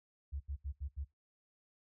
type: tone bursts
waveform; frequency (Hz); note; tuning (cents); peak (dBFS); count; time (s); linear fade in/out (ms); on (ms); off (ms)
sine; 70.3; C#2; +25; -37; 5; 0.32-1.048; 20; 84; 77
effects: noise-tail reverb RT60 0.2 s tail -20 dB re dry